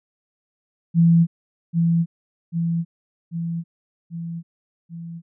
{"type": "tone with echo", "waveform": "sine", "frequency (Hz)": 167.7, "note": "E3", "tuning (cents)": 30, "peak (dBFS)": -11, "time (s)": [0.94, 1.27], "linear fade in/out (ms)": 50, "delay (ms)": 790, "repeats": 5, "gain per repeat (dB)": -4, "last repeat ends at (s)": 5.22, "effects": []}